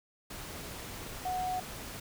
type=tone in noise; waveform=sine; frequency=736 Hz; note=F#5; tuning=9 cents flat; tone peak=-31 dBFS; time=1.25-1.6 s; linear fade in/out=5 ms; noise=pink; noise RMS=-43 dBFS; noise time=0.3-2 s; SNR=+9 dB; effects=none